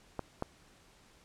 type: clicks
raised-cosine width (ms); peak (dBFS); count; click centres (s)
1; -21 / -19; 2; 0.193 / 0.424
effects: pink hiss -62 dBFS RMS until 1.24 s + low-pass 9000 Hz 12 dB/octave